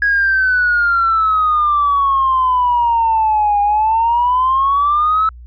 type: exponential two-way sweep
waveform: sine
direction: down then up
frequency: 1661.2 to 813 to 1312 Hz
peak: -10 dBFS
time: 0.02-5.29 s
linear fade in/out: 2 ms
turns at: 3.61 s
effects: tanh soft clip ceiling -6 dBFS + added 60 Hz sine -33 dBFS peak until 5.46 s